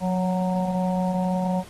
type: harmonic tone with a mistuned harmonic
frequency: 185 Hz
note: F#3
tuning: in tune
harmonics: 1 / 3 / 4 / 5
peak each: -22 / -29 / -31 / -32 dBFS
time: 0-1.64 s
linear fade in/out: 50 ms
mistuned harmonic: 1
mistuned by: -30 cents
effects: pink hiss -47 dBFS RMS until 1.69 s + AAC 32 kbps